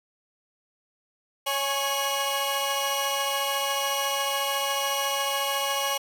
sawtooth tone cluster, 556 / 831 / 1098 / 2908 Hz, C#5 / G#5 / C#6 / F#7, +5 / +1 / -17 / -31 cents, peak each -27 dBFS, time 1.46-5.98 s, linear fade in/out 10 ms, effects none

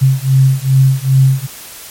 sine beating tone pair, 132.3 / 134.8 Hz, C3 / C#3, +20 / -48 cents, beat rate 2.5 Hz, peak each -10 dBFS, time 0.01-1.47 s, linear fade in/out 20 ms, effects white hiss -32 dBFS RMS until 1.9 s + MP3 64 kbps

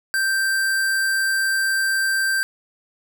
square tone, 1568 Hz, G6, in tune, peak -19 dBFS, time 0.14-2.43 s, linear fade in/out 0 ms, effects none

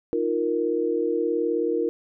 sine chord, Eb suspended second, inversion none, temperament just, 311.1 / 350 / 466.7 Hz, Eb4 / F4 / Bb4, 0 / +4 / +2 cents, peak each -28 / -26 / -24 dBFS, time 0.13-1.89 s, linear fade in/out 0 ms, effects none

